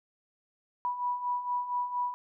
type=beating tone pair; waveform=sine; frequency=978 / 982.3 Hz; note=B5 / B5; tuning=-17 / -10 cents; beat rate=4.3 Hz; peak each=-36 / -30 dBFS; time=0.85-2.14 s; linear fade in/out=0 ms; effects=none